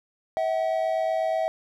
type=tone pair together; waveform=triangle; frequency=646.8 / 755 Hz; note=E5 / F#5; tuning=-33 / +35 cents; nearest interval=minor third; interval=268 cents; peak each=-22 / -26 dBFS; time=0.37-1.48 s; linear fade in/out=0 ms; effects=none